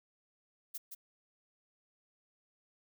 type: noise with echo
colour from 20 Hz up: violet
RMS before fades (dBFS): -41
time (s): 0.74-0.78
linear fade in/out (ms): 10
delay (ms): 170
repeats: 1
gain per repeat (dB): -5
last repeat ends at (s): 0.95
effects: none